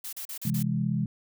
blue noise bursts, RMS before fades -37 dBFS, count 5, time 0.04-0.628 s, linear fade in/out 5 ms, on 88 ms, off 37 ms
sine chord, C augmented, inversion none, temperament equal with one note detuned, 130.81 / 166.92 / 207.7 Hz, C3 / E3 / G#3, 0 / +22 / 0 cents, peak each -29 dBFS, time 0.45-1.06 s, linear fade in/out 5 ms
effects none

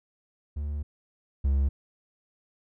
triangle tone pair in turn, 73.42 / 68.81 Hz, D2 / C#2, 0 / -12 cents, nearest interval minor second, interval 112 cents, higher first, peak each -27 / -19 dBFS, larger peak second, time 0.56-0.83 / 1.44-1.69 s, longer first, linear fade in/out 10 ms, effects none

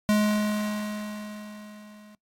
square tone with level ramp, 210.4 Hz, G#3, 23 cents sharp, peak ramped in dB -19 to -49 dBFS, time 0.09-2.15 s, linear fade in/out 0 ms, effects noise-tail reverb RT60 0.1 s tail -21 dB re dry + AAC 48 kbps

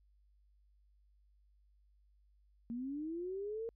sine linear sweep, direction up, 228 to 464.9 Hz, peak -38 dBFS, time 2.7-3.69 s, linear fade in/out 0 ms, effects added 50 Hz sine -66 dBFS peak until 3.75 s

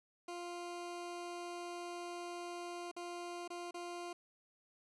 20% pulse tone with dropouts, 349.2 Hz, F4, in tune, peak -38 dBFS, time 0.28-4.13 s, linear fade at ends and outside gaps 5 ms, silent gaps 2.915-2.964 / 3.478-3.502 / 3.71-3.742 s, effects resampled to 24000 Hz + 13-bit

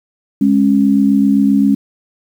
sine tone pair together, 206.4 / 274.1 Hz, G#3 / C#4, -10 / -19 cents, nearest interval perfect fourth, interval 491 cents, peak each -11 dBFS, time 0.41-1.75 s, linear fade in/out 5 ms, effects 7-bit

